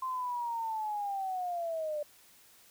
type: linear sweep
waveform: sine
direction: down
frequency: 1046.5 to 587 Hz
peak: -32 dBFS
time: 0.02-2.03 s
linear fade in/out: 5 ms
effects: white hiss -60 dBFS RMS until 2.7 s